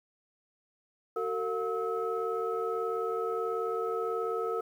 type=tone cluster; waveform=sine; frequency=375.9 / 454.4 / 714 / 1290 Hz; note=F#4 / A#4 / F5 / E6; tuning=+27 / -44 / +38 / -38 cents; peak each=-36 / -31 / -40 / -35 dBFS; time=1.16-4.61 s; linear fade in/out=5 ms; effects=tanh soft clip ceiling -20 dBFS + 10-bit